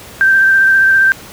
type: tone with vibrato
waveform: sine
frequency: 1568 Hz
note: G6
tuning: in tune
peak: -6 dBFS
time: 0.21-1.12 s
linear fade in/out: 0 ms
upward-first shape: sine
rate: 15 Hz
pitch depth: 18 cents each way
effects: pink hiss -34 dBFS RMS until 1.32 s + high-pass 60 Hz 12 dB/octave